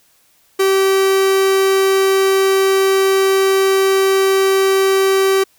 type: tone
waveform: 45% pulse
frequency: 386.3 Hz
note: G4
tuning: 25 cents flat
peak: -11 dBFS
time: 0.59-5.44 s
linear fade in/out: 10 ms
effects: white hiss -55 dBFS RMS until 5.58 s